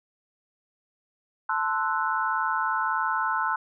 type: chord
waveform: sine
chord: F# half-diminished seventh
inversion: first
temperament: equal with one note detuned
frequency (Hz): 880 / 1043.5 / 1318.5 / 1480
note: A5 / C6 / E6 / F#6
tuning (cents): 0 / -5 / 0 / 0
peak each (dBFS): -29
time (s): 1.49-3.56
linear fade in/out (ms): 5
effects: none